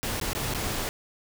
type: noise with dropouts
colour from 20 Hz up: pink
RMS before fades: -30 dBFS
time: 0.03-0.89 s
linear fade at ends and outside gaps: 0 ms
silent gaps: 0.2-0.213 / 0.332-0.35 / 0.538-0.547 s
effects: none